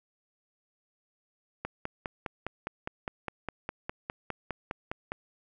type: click train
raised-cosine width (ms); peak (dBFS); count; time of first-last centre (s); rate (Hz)
0.5; -18; 18; 1.65-5.119; 4.9
effects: none